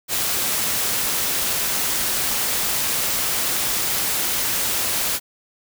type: noise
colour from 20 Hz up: white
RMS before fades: -22 dBFS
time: 0.08-5.2 s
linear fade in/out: 50 ms
effects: none